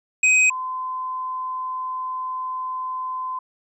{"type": "tone pair in turn", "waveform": ["square", "sine"], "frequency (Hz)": [2517, 1026.4], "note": ["D#7", "C6"], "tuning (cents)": [19, -34], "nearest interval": "octave + major third", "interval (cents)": 1553, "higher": "first", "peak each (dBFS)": [-14, -25], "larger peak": "first", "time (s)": [[0.23, 0.5], [0.5, 3.39]], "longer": "second", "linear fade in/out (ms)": 5, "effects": ["resampled to 22050 Hz"]}